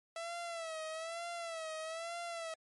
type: tone with vibrato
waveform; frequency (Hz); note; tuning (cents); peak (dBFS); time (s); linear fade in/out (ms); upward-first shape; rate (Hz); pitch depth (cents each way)
sawtooth; 659.3; E5; 0; -36; 0.16-2.54; 2; sine; 1.1; 77
effects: MP3 48 kbps